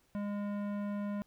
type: tone with tanh clipping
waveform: sine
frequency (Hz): 204.3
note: G#3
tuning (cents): -28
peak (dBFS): -36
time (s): 0.15-1.22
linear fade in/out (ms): 0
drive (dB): 16
effects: pink hiss -71 dBFS RMS until 1.26 s